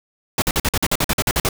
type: noise bursts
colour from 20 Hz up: pink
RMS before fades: -18 dBFS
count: 13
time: 0.38-1.489 s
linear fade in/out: 2 ms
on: 41 ms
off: 48 ms
effects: none